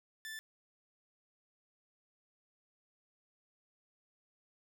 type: tone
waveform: sawtooth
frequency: 1760 Hz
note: A6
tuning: in tune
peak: -39 dBFS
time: 0.25-0.39 s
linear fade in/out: 0 ms
effects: none